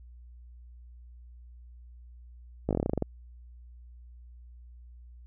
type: slowing click train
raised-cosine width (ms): 2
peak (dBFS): -14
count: 12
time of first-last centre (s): 2.69-3.024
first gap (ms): 18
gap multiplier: 1.1
effects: added 60 Hz sine -47 dBFS peak until 5.26 s